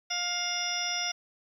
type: harmonic tone with a mistuned harmonic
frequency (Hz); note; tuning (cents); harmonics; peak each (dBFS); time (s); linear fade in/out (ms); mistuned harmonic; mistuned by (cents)
706; F5; +19; 1 / 2 / 3 / 4 / 5 / 7 / 8; -38 / -39 / -36 / -38 / -36 / -35 / -35; 0.1-1.12; 10; 7; +64
effects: 10-bit